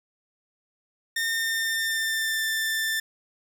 sawtooth tone with pitch glide, 1821 to 1777.4 Hz, A#6 to A6, -41 to +17 cents, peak -21 dBFS, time 1.16-3 s, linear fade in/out 5 ms, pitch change -42 cents, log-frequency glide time 1.27-2.45 s, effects 9-bit

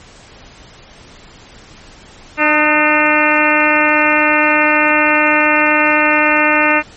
harmonic tone with a mistuned harmonic, 301.3 Hz, D4, 44 cents sharp, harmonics 1 / 2 / 3 / 4 / 5 / 6 / 7 / 8 / 9, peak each -18 / -18 / -18 / -18 / -18 / -18 / -18 / -18 / -18 dBFS, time 2.37-6.83 s, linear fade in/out 50 ms, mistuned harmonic 4, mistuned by +50 cents, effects pink hiss -40 dBFS RMS until 6.96 s + MP3 32 kbps

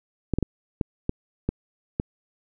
clicks, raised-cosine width 3 ms, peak -10 dBFS, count 7, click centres 0.337 / 0.386 / 0.427 / 0.812 / 1.094 / 1.49 / 1.999 s, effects none

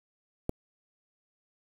click, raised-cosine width 2 ms, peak -15 dBFS, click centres 0.494 s, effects 7-bit

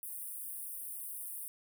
pink high-pass noise, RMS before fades -43 dBFS, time 0.03-1.48 s, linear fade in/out 0 ms, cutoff 8900 Hz, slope 96 dB/octave, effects none

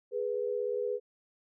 sine tone pair together, 415.3 / 492.2 Hz, G#4 / B4, 0 / -6 cents, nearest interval minor third, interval 294 cents, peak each -33 / -32 dBFS, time 0.11-1 s, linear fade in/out 50 ms, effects none

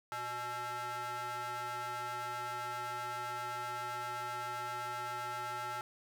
40% pulse ring-modulated tone, 245.3 Hz, B3, 12 cents flat, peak -34 dBFS, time 0.12-5.81 s, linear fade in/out 0 ms, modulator 1100 Hz, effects none

